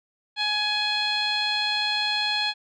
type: tone with low-pass filter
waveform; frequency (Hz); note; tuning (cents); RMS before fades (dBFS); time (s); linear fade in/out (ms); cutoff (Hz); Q
15% pulse; 839; G#5; +17; -25; 0.36-2.54; 50; 4100; 5.6
effects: none